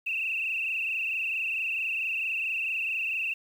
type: tone with frequency modulation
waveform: sine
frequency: 2643 Hz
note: E7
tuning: 4 cents sharp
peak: -27 dBFS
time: 0.06-3.34 s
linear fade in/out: 10 ms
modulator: 24.5 Hz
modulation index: 4.7
effects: 9-bit